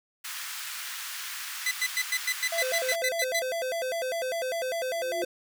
pink high-pass noise, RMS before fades -37 dBFS, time 0.24-2.96 s, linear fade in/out 10 ms, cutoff 1300 Hz, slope 24 dB/octave
sawtooth tone bursts, 2009 Hz, B6, 29 cents sharp, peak -21 dBFS, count 12, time 1.66-3.396 s, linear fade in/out 5 ms, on 53 ms, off 100 ms
square tone with vibrato, 587.3 Hz, D5, in tune, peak -29 dBFS, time 2.52-5.25 s, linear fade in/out 5 ms, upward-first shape square, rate 5 Hz, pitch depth 230 cents each way
sine tone with exponential growth, 354 Hz, F4, 23 cents sharp, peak -28 dBFS, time 4.88-5.24 s, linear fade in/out 2 ms, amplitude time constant 78 ms
effects none

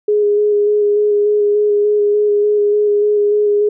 sine tone with vibrato, 415.3 Hz, G#4, in tune, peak -10 dBFS, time 0.08-3.69 s, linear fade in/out 5 ms, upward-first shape square, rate 3.4 Hz, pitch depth 13 cents each way, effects none

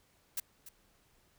blue noise with echo, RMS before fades -35 dBFS, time 0.37-0.4 s, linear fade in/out 5 ms, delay 290 ms, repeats 1, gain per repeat -14 dB, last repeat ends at 0.69 s, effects pink hiss -69 dBFS RMS until 1.38 s

